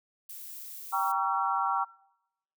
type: noise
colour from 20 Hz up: violet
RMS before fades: -43 dBFS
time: 0.29-1.12 s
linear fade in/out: 5 ms
type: chord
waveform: sine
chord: G diminished seventh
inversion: none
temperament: just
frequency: 784 / 940.8 / 1128.9 / 1354.7 Hz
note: G5 / Bb5 / Db6 / Fb6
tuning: 0 / +16 / +31 / +47 cents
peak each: -31 dBFS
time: 0.92-1.85 s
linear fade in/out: 20 ms
effects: noise-tail reverb RT60 0.8 s tail -22 dB re dry